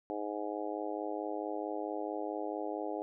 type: harmonic tone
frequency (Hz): 104.5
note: G#2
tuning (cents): +11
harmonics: 3 / 4 / 5 / 6 / 7 / 8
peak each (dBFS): -40 / -41 / -42 / -43 / -43 / -44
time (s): 0.1-3.02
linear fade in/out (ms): 0
effects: none